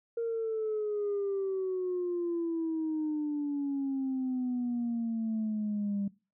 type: exponential sweep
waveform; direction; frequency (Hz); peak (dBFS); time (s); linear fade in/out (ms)
sine; down; 466.2 to 198.3; -28; 0.17-6.08; 5
effects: noise-tail reverb RT60 0.3 s tail -21 dB re dry + tanh soft clip ceiling -26 dBFS